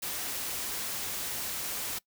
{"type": "noise", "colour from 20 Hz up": "white", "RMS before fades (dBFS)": -35, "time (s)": [0.02, 1.99], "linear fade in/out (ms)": 10, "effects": ["noise-tail reverb RT60 0.1 s tail -22 dB re dry"]}